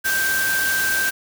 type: tone in noise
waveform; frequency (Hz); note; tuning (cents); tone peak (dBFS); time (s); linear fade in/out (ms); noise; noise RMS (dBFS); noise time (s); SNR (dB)
sine; 1568; G6; 0; -19; 0.04-1.11; 20; white; -25; 0.04-1.11; +3
effects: none